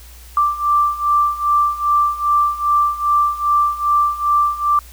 sine beating tone pair, 1174.7 / 1177.2 Hz, D6 / D6, 0 / +4 cents, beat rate 2.5 Hz, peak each -18 / -15 dBFS, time 0.37-4.79 s, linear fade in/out 2 ms, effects added 60 Hz sine -38 dBFS peak until 4.92 s + white hiss -44 dBFS RMS until 4.92 s

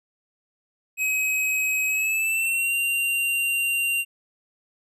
square tone with pitch glide, 2541 to 2771 Hz, D#7 to F7, +36 to -14 cents, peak -22 dBFS, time 0.97-4.05 s, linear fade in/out 50 ms, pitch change +150 cents, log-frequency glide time 1.88-2.74 s, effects none

